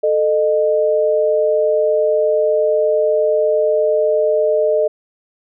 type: tone pair together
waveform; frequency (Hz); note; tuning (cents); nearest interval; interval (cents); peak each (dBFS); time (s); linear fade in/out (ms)
sine; 440 / 611.6; A4 / D#5; 0 / -30; tritone; 570; -16 / -14; 0.03-4.88; 10
effects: none